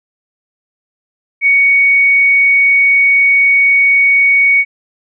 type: tone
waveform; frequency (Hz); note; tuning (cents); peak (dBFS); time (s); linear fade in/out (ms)
sine; 2234; C#7; +13; -6; 1.41-4.65; 50
effects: none